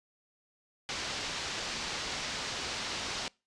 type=low-pass noise; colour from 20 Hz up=white; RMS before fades=-37 dBFS; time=0.89-3.28 s; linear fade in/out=0 ms; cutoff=5700 Hz; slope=24 dB/octave; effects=noise-tail reverb RT60 0.3 s tail -26 dB re dry + resampled to 22050 Hz